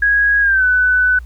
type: tone with pitch glide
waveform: sine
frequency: 1653 to 1498.4 Hz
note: G#6 to F#6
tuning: -9 to +21 cents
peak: -10 dBFS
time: 0.02-1.19 s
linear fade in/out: 5 ms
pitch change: -170 cents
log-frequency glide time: 0.41-0.65 s
effects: added 60 Hz sine -29 dBFS peak until 1.25 s + pink hiss -54 dBFS RMS until 1.25 s